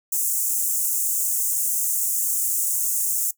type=high-pass noise; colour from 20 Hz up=pink; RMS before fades=-23 dBFS; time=0.12-3.31 s; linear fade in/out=5 ms; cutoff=6800 Hz; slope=48 dB/octave; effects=noise-tail reverb RT60 0.1 s tail -19 dB re dry